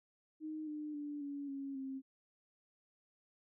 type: tone with pitch steps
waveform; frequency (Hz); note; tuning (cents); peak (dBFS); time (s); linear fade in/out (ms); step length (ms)
sine; 310.5 / 301.3 / 292.4 / 283.7 / 275.3 / 267.2; D#4 / D4 / D4 / C#4 / C#4 / C4; -3 / +44 / -7 / +40 / -12 / +36; -40; 0.4-2.02; 50; 270
effects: none